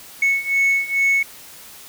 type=beating tone pair; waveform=sine; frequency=2205 / 2207.3 Hz; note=C#7 / C#7; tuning=-10 / -8 cents; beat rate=2.3 Hz; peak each=-18 / -16 dBFS; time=0.22-1.23 s; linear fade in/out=5 ms; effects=tanh soft clip ceiling -12 dBFS + white hiss -41 dBFS RMS until 1.88 s